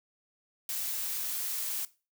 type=noise; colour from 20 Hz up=blue; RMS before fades=-34 dBFS; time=0.69-1.85 s; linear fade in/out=2 ms; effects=noise-tail reverb RT60 0.3 s tail -18 dB re dry